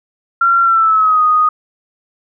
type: tone with pitch glide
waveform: sine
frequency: 1371 to 1242.8 Hz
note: F6 to D#6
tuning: -32 to -2 cents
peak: -8 dBFS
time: 0.41-1.49 s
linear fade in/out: 5 ms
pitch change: -170 cents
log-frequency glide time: 0.62-1.22 s
effects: none